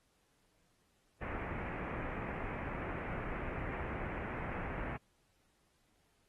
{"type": "low-pass noise", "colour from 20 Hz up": "pink", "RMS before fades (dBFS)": -41, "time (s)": [1.21, 4.97], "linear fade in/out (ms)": 10, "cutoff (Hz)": 2400, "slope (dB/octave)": 48, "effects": ["pink hiss -75 dBFS RMS until 6.28 s", "AAC 32 kbps"]}